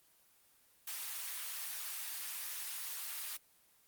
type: high-pass noise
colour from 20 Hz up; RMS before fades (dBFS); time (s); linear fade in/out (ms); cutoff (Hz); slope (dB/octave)
white; -42; 0.87-3.37; 5; 1100; 12
effects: white hiss -68 dBFS RMS until 3.87 s + Opus 24 kbps